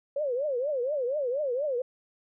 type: tone with vibrato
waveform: sine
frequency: 540 Hz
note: C#5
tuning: 45 cents flat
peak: -26 dBFS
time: 0.16-1.82 s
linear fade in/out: 5 ms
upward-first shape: triangle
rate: 4.2 Hz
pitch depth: 250 cents each way
effects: none